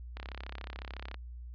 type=click train; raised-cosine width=0.3 ms; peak=-26 dBFS; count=34; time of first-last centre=0.17-1.143 s; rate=33.9 Hz; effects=added 60 Hz sine -42 dBFS peak until 1.54 s + resampled to 11025 Hz